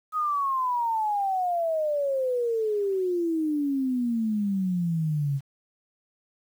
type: exponential sweep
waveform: sine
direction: down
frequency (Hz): 1269 to 135.4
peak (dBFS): -23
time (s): 0.12-5.41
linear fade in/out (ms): 50
effects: 9-bit